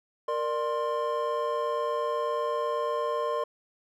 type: tone cluster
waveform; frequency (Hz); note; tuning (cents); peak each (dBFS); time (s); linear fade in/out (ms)
triangle; 466.9 / 595 / 1053; A#4 / D5 / C6; +3 / +22 / +11; -29; 0.28-3.44; 5
effects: none